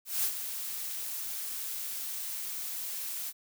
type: noise with ADSR envelope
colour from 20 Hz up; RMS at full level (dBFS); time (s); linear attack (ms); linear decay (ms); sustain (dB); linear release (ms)
blue; -28; 0.05-3.33; 190; 76; -9; 44
effects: none